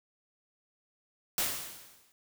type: noise with exponential decay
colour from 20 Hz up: white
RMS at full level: -28 dBFS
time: 1.38-2.12 s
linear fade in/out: 1 ms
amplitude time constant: 160 ms
effects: none